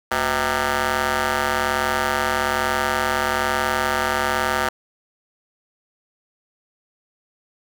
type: ring-modulated tone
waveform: 10% pulse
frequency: 138.59 Hz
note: C#3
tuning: in tune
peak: -8 dBFS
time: 0.11-4.69 s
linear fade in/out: 5 ms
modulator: 1060 Hz
effects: none